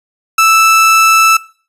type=tone; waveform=30% pulse; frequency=1318.5 Hz; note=E6; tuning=in tune; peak=-3 dBFS; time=0.38-1.37 s; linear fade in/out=5 ms; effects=noise-tail reverb RT60 0.4 s tail -20 dB re dry + resampled to 32000 Hz